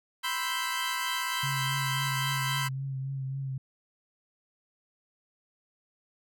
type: chord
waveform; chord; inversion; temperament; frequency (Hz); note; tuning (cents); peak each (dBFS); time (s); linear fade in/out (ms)
20% pulse; C major seventh; third; equal; 987.8 / 1046.5 / 1318.5 / 1568; B5 / C6 / E6 / G6; 0 / 0 / 0 / 0; -29 / -30 / -32 / -30; 0.23-2.69; 20
type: tone with vibrato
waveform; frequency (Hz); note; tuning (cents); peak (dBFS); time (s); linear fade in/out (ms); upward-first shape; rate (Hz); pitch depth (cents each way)
sine; 134.7; C#3; -49; -31; 1.43-3.58; 5; triangle; 3.7; 37
effects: none